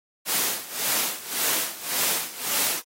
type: noise with tremolo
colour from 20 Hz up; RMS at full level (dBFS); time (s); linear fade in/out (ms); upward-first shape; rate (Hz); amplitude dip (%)
white; -23; 0.25-2.83; 50; sine; 1.8; 85
effects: high-pass 200 Hz 12 dB/octave + AAC 48 kbps